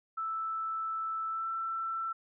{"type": "tone with pitch glide", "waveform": "sine", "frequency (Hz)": [1318.5, 1336.1], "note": ["E6", "E6"], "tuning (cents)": [0, 23], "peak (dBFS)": -32, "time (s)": [0.17, 2.13], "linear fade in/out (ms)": 10, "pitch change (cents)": 23, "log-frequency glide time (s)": [1.29, 1.48], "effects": []}